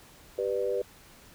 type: chord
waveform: sine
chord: G major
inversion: none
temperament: equal with one note detuned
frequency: 392 / 493.9 / 594.8 Hz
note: G4 / B4 / D5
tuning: 0 / 0 / +22 cents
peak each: -31 / -29 / -34 dBFS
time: 0.38-0.82 s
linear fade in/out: 5 ms
effects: pink hiss -54 dBFS RMS until 1.34 s